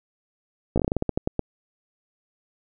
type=slowing click train; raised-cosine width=2 ms; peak=-9 dBFS; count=13; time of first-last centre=0.76-1.393 s; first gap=16 ms; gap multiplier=1.2; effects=none